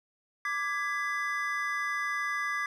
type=chord; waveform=triangle; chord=G# diminished; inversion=second; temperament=equal with one note detuned; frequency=1174.7 / 1661.2 / 2002 Hz; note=D6 / G#6 / B6; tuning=0 / 0 / +23 cents; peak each=-32 dBFS; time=0.45-2.66 s; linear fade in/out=2 ms; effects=none